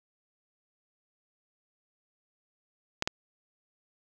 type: clicks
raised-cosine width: 0.2 ms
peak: -10 dBFS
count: 2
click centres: 3.024 / 3.075 s
effects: none